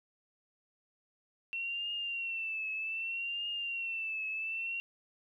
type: tone with vibrato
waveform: sine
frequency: 2709 Hz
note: E7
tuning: 47 cents sharp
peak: -34 dBFS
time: 1.53-4.8 s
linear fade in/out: 0 ms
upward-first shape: triangle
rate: 0.64 Hz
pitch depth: 83 cents each way
effects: 12-bit